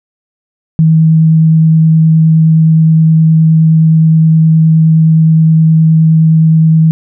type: tone with vibrato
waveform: sine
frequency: 160 Hz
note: D#3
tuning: 49 cents sharp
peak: -3 dBFS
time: 0.79-6.91 s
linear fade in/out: 0 ms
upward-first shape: sine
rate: 9.6 Hz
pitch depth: 8 cents each way
effects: none